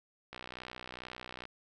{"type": "click train", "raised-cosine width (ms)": 0.3, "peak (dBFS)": -27, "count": 71, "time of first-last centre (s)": [0.33, 1.454], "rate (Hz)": 62.3, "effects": []}